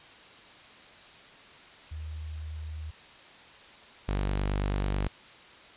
sine / sawtooth tone pair in turn, 77.78 / 49.18 Hz, D#2 / G1, 0 / +6 cents, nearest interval minor sixth, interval 794 cents, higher first, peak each -35 / -23 dBFS, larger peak second, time 1.91-2.91 / 4.08-5.08 s, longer neither, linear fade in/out 10 ms, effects white hiss -51 dBFS RMS until 5.76 s + resampled to 8000 Hz

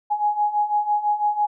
sine beating tone pair, 830.6 / 836.6 Hz, G#5 / G#5, 0 / +12 cents, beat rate 6 Hz, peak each -24 / -20 dBFS, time 0.1-1.47 s, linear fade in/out 20 ms, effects none

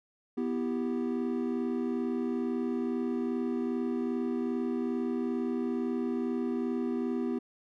triangle chord, E minor, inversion second, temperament equal, 246.9 / 329.6 / 392 Hz, B3 / E4 / G4, 0 / 0 / 0 cents, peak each -29 / -34 / -33 dBFS, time 0.37-7.39 s, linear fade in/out 10 ms, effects none

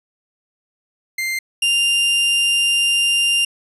40% pulse tone pair in turn, 2093 / 2794 Hz, C7 / F7, 0 / 0 cents, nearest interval perfect fourth, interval 500 cents, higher second, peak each -19 / -13 dBFS, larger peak second, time 1.18-1.39 / 1.62-3.45 s, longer second, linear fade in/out 5 ms, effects resampled to 32000 Hz

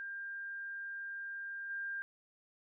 sine tone with level steps, 1597 Hz, G6, 32 cents sharp, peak -40 / -37 dBFS, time 0-2.02 s, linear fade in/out 0 ms, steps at 1.69 s, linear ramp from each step 20 ms, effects none

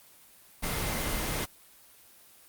sine tone in noise, 2083 Hz, C7, 8 cents flat, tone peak -41 dBFS, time 0.62-1.46 s, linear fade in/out 20 ms, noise pink, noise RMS -31 dBFS, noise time 0.62-1.46 s, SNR -13 dB, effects white hiss -56 dBFS RMS until 2.48 s + Opus 24 kbps

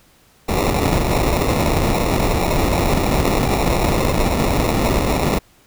pink noise with sample-and-hold, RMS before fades -17 dBFS, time 0.48-5.39 s, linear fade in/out 10 ms, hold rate 1575 Hz, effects pink hiss -53 dBFS RMS until 5.66 s

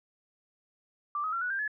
sine tone with pitch steps, 1174.7 / 1266.3 / 1365.1 / 1471.5 / 1586.3 / 1710 Hz, D6 / D#6 / F6 / F#6 / G6 / A6, 0 / +30 / -40 / -10 / +20 / -50 cents, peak -29 dBFS, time 1.15-1.678 s, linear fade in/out 2 ms, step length 88 ms, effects none

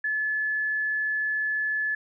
sine tone, 1723 Hz, A6, 37 cents flat, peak -24 dBFS, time 0.04-1.95 s, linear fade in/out 5 ms, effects none

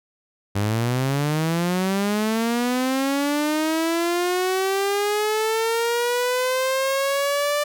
sawtooth linear sweep, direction up, 98.3 to 591 Hz, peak -16 dBFS, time 0.55-7.64 s, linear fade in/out 10 ms, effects none

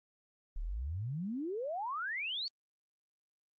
sine exponential sweep, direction up, 32.7 to 4600 Hz, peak -35 dBFS, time 0.56-2.48 s, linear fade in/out 0 ms, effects Opus 24 kbps

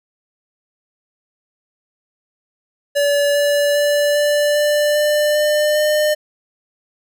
square tone with pitch steps, 574 / 578.3 / 582.7 / 587.1 / 591.5 / 596 / 600.5 / 605 Hz, D5 / D5 / D5 / D5 / D5 / D5 / D5 / D#5, -40 / -27 / -14 / -1 / +12 / +25 / +38 / -49 cents, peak -14 dBFS, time 2.95-6.15 s, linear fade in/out 20 ms, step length 400 ms, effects none

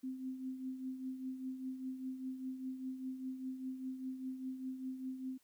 sine tone with tremolo, 260 Hz, C4, 11 cents flat, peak -37 dBFS, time 0.03-5.38 s, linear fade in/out 10 ms, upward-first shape triangle, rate 5 Hz, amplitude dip 65%, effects white hiss -74 dBFS RMS until 5.43 s

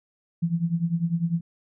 sine tone with tremolo, 168.4 Hz, E3, 37 cents sharp, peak -18 dBFS, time 0.42-1.41 s, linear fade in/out 10 ms, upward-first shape triangle, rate 10 Hz, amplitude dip 90%, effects none

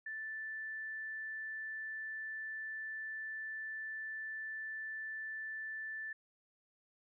sine tone, 1760 Hz, A6, in tune, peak -40 dBFS, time 0.06-6.13 s, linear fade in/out 5 ms, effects none

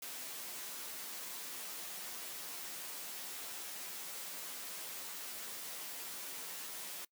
white noise with comb filter, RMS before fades -45 dBFS, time 0.02-7.05 s, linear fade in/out 5 ms, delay 11 ms, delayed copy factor +0.6, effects noise-tail reverb RT60 0.1 s tail -23 dB re dry + high-pass 200 Hz 12 dB/octave

